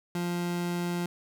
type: tone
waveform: 30% pulse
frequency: 174.61 Hz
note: F3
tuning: in tune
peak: -26 dBFS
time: 0.15-1.06 s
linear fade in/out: 2 ms
effects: none